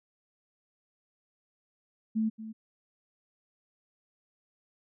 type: tone with echo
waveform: sine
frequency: 220 Hz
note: A3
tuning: in tune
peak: -25 dBFS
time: 2.15-2.3 s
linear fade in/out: 20 ms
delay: 230 ms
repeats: 1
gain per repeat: -13 dB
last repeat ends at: 2.53 s
effects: none